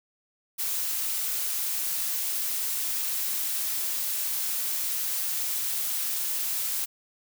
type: noise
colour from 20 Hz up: blue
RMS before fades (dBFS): -29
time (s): 0.58-6.86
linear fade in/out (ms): 20
effects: none